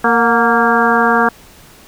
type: harmonic tone with a mistuned harmonic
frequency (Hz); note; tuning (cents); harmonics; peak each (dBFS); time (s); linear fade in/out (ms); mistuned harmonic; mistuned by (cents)
231.8; A#3; -10; 1 / 2 / 3 / 4 / 5 / 6 / 7; -17 / -17 / -17 / -17 / -17 / -17 / -17; 0.04-1.29; 5; 3; +62
effects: pink hiss -42 dBFS RMS until 1.87 s